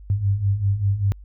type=beating tone pair; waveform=sine; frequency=96.2 / 101.3 Hz; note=G2 / G#2; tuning=-32 / -43 cents; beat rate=5.1 Hz; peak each=-24 / -19 dBFS; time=0.1-1.12 s; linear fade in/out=0 ms; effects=added 50 Hz sine -39 dBFS peak until 1.24 s